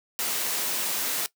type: noise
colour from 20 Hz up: white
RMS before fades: -28 dBFS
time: 0.19-1.26 s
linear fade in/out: 0 ms
effects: noise-tail reverb RT60 0.1 s tail -18 dB re dry + high-pass 200 Hz 12 dB/octave